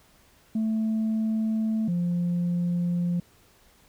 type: tone pair in turn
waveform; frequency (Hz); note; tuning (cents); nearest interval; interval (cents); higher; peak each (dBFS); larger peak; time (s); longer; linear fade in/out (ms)
sine; 220 / 174.61; A3 / F3; 0 / 0; major third; 400; first; -21; neither; 0.55-1.88 / 1.88-3.2; first; 5
effects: tanh soft clip ceiling -21 dBFS + pink hiss -59 dBFS RMS until 3.88 s